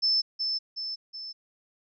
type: tone with echo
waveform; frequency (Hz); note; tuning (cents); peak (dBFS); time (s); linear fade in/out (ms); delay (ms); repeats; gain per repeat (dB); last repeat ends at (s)
sine; 5274; E8; 0; -21; 0.02-0.22; 20; 370; 3; -5; 1.33
effects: none